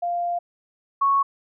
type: tone pair in turn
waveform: sine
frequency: 697 / 1106.4 Hz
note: F5 / C#6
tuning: -4 / -4 cents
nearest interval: minor sixth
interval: 800 cents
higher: second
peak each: -22 / -16 dBFS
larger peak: second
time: 0.02-0.39 / 1.01-1.23 s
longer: first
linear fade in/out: 10 ms
effects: none